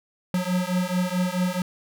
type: beating tone pair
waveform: square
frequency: 179.2 / 183.8 Hz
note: F3 / F#3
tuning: +45 / -11 cents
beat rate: 4.6 Hz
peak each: -26 dBFS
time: 0.34-1.62 s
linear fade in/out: 2 ms
effects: none